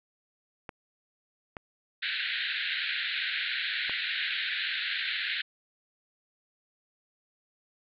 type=clicks; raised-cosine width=0.5 ms; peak=-23 dBFS; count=3; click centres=0.692 / 1.568 / 3.896 s
type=band-pass noise; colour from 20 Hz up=pink; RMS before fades=-32 dBFS; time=2.02-5.42 s; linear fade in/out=10 ms; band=1500 to 4200 Hz; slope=96 dB/octave
effects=none